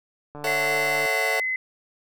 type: click train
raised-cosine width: 1 ms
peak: -25 dBFS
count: 105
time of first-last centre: 0.35-1.057 s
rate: 147 Hz
type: chord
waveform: sawtooth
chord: F# minor seventh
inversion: first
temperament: just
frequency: 444 / 555 / 666 / 740 Hz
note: A4 / C#5 / E5 / F#5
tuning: +16 / +2 / +18 / 0 cents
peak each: -26 dBFS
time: 0.44-1.4 s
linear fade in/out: 2 ms
type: tone with pitch glide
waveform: sine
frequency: 2056 to 2039 Hz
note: C7 to C7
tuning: -31 to -45 cents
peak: -23 dBFS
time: 0.47-1.56 s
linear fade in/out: 2 ms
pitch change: -14 cents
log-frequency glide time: 1.02-1.28 s
effects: none